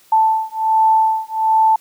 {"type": "beating tone pair", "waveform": "sine", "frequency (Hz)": [881, 882.3], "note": ["A5", "A5"], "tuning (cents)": [2, 5], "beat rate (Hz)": 1.3, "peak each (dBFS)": -15, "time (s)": [0.12, 1.76], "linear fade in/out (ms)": 5, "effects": ["white hiss -51 dBFS RMS until 1.8 s", "high-pass 100 Hz 12 dB/octave"]}